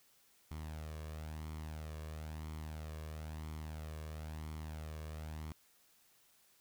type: tone with flanger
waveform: sawtooth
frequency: 77.78 Hz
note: D#2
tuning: in tune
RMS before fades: -45 dBFS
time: 0.51-5.52 s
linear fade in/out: 0 ms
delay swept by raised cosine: 0.91 to 1.8 ms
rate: 1 Hz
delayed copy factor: +0.5
effects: white hiss -69 dBFS RMS until 6.6 s